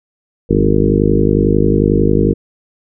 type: harmonic tone with a mistuned harmonic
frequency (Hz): 51.1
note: G#1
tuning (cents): -27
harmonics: 1 / 2 / 3 / 4 / 5 / 6 / 7 / 8 / 9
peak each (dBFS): -18 / -18 / -18 / -18 / -18 / -18 / -18 / -18 / -18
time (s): 0.49-2.34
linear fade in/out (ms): 20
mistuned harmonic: 3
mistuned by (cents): +41
effects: none